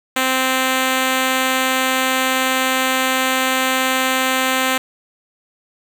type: tone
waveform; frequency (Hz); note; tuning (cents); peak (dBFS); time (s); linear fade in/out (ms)
5% pulse; 260.4; C4; -8; -4; 0.16-4.78; 5
effects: none